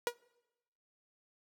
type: tone with exponential decay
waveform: sawtooth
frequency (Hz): 480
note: B4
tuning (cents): -49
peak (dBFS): -22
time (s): 0.07-0.14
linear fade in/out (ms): 1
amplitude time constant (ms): 15
effects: noise-tail reverb RT60 1.0 s tail -25 dB re dry